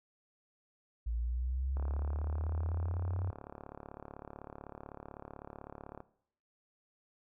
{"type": "linear sweep", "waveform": "sine", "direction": "up", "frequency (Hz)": [56.1, 93.4], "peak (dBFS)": -32, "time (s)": [1.06, 3.31], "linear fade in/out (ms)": 10}
{"type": "click train", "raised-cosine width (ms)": 1, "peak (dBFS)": -31, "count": 153, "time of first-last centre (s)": [1.77, 6.004], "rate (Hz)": 35.9}
{"effects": ["noise-tail reverb RT60 0.7 s tail -19 dB re dry"]}